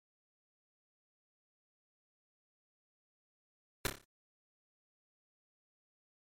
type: noise with echo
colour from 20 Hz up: pink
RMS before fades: -31 dBFS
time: 3.85-3.87 s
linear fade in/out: 2 ms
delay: 29 ms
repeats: 6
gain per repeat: -6 dB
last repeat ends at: 4.044 s
effects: MP3 64 kbps